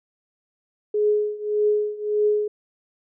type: tone with tremolo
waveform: sine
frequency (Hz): 420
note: G#4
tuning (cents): +19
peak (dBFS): -15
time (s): 0.94-2.48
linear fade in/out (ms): 5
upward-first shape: triangle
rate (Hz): 1.7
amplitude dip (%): 90
effects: none